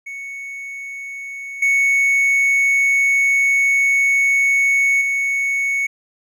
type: tone with level steps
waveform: triangle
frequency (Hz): 2217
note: C#7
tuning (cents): 0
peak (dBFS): -26 / -11 / -15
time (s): 0.06-5.87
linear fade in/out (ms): 10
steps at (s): 1.62 / 5.01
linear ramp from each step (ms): 5
effects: none